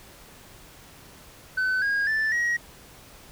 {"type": "tone with pitch steps", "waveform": "sine", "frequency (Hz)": [1515, 1633.1, 1760.5, 1897.8], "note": ["F#6", "G#6", "A6", "A#6"], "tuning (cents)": [40, -30, 0, 31], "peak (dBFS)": -19, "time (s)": [1.57, 2.57], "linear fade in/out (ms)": 10, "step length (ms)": 250, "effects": ["tanh soft clip ceiling -21 dBFS", "pink hiss -49 dBFS RMS until 3.31 s"]}